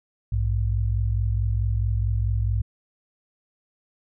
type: tone pair together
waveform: sine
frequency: 59.22 / 103.83 Hz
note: A#1 / G#2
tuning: +28 / 0 cents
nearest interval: minor seventh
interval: 972 cents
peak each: -23 dBFS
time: 0.32-2.62 s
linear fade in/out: 5 ms
effects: none